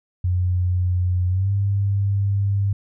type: tone with pitch glide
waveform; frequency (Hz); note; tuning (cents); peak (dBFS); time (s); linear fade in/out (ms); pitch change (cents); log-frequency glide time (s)
sine; 90.3 to 99.62; F#2 to G2; -42 to +28; -17; 0.24-2.73; 5; +170; 1.28-1.51
effects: none